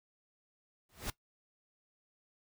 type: noise with exponential growth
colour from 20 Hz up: pink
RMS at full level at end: -34 dBFS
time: 0.89-1.1 s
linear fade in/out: 2 ms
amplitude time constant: 45 ms
effects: noise-tail reverb RT60 0.1 s tail -18 dB re dry